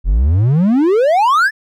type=exponential sweep; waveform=triangle; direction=up; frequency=40.97 to 1794 Hz; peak=-7 dBFS; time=0.04-1.51 s; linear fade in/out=50 ms; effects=none